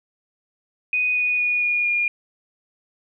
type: tone with pitch steps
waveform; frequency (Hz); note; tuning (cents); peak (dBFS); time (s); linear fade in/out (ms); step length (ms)
sine; 2489 / 2472 / 2455 / 2438 / 2421; D#7 / D#7 / D#7 / D#7 / D#7; 0 / -12 / -24 / -36 / -48; -18; 0.93-2.08; 2; 230
effects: none